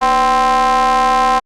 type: ring-modulated tone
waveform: square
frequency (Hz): 134.5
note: C3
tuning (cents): +48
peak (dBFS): -8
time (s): 0.01-1.4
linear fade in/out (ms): 20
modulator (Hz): 907
effects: low-pass 7000 Hz 12 dB/octave + Opus 48 kbps